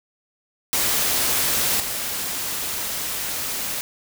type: noise with level steps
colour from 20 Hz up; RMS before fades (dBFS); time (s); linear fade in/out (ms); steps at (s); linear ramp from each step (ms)
white; -21 / -27; 0.73-3.81; 0; 1.8; 2
effects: none